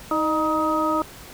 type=harmonic tone with a mistuned harmonic; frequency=315 Hz; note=D#4; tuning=21 cents sharp; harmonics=1 / 2 / 3 / 4; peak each=-24 / -26 / -27 / -23 dBFS; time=0.11-1.02 s; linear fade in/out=2 ms; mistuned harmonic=2; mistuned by=-49 cents; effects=pink hiss -42 dBFS RMS until 1.33 s